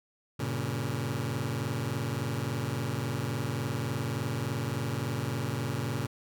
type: chord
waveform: sawtooth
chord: G diminished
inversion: none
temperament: just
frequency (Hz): 98 / 117.6 / 141.12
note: G2 / Bb2 / Db3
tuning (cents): 0 / +16 / +31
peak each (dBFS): -34 / -29 / -30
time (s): 0.39-6.07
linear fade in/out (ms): 10
effects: none